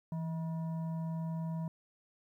sine tone with frequency modulation, 164.4 Hz, E3, 4 cents flat, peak -34 dBFS, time 0.12-1.68 s, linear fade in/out 2 ms, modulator 802 Hz, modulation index 0.31, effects 12-bit

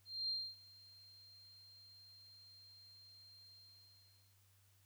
sine tone with ADSR envelope, 4186 Hz, C8, in tune, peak -36 dBFS, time 0.05-4.38 s, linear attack 240 ms, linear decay 260 ms, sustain -23 dB, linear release 840 ms, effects added 97 Hz sine -70 dBFS peak until 4.85 s + white hiss -74 dBFS RMS until 4.85 s

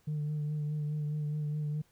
sine tone with vibrato, 150 Hz, D3, 37 cents sharp, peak -29 dBFS, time 0.07-1.82 s, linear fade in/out 10 ms, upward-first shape sine, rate 4.8 Hz, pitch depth 24 cents each way, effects tanh soft clip ceiling -29 dBFS + pink hiss -69 dBFS RMS until 1.91 s

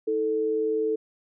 sine tone pair together, 320.1 / 440 Hz, D#4 / A4, +49 / 0 cents, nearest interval tritone, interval 551 cents, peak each -31 / -23 dBFS, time 0.07-0.96 s, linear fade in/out 10 ms, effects none

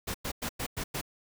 pink noise bursts, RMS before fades -34 dBFS, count 6, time 0.07-1.014 s, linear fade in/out 10 ms, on 74 ms, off 100 ms, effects none

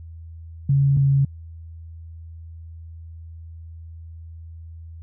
sine tone pair in turn, 138.59 / 137.85 Hz, C#3 / C#3, 0 / -9 cents, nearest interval unison, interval 9 cents, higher first, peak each -14 dBFS, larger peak neither, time 0.69-0.97 / 0.97-1.25 s, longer neither, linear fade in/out 5 ms, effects added 82 Hz sine -36 dBFS peak until 5.02 s

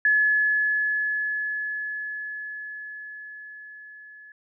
sine tone with level ramp, 1708 Hz, G#6, 48 cents sharp, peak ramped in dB -16 to -44 dBFS, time 0.05-4.32 s, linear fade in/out 2 ms, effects none

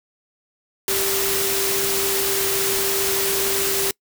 sine tone in noise, 392 Hz, G4, in tune, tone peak -25 dBFS, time 0.88-3.91 s, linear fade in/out 2 ms, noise white, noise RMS -22 dBFS, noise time 0.88-3.91 s, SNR -6 dB, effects noise-tail reverb RT60 0.1 s tail -26 dB re dry

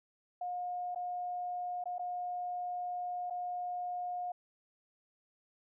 sine tone with dropouts, 716 Hz, F5, 43 cents sharp, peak -35 dBFS, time 0.41-4.32 s, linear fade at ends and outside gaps 5 ms, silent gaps 0.948-0.958 / 1.84-1.856 / 1.983-1.993 / 3.3-3.306 s, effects none

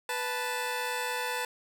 15% pulse tone pair together, 493.9 / 877.8 Hz, B4 / A5, 0 / -4 cents, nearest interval minor seventh, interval 996 cents, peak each -27 dBFS, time 0.09-1.45 s, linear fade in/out 2 ms, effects none

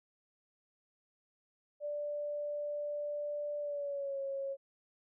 sine tone with pitch glide, 587.3 to 548 Hz, D5 to C#5, 0 to -20 cents, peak -35 dBFS, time 1.8-4.57 s, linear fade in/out 50 ms, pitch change -120 cents, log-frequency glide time 3.6-4.19 s, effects none

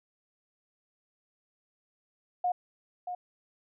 sine tone with echo, 719 Hz, F#5, 50 cents flat, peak -25 dBFS, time 2.44-2.52 s, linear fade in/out 5 ms, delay 630 ms, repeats 1, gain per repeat -8 dB, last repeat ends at 3.15 s, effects none

